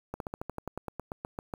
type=slowing click train; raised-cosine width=1 ms; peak=-21 dBFS; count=15; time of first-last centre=0.14-1.538 s; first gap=62 ms; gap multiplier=1.07; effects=8-bit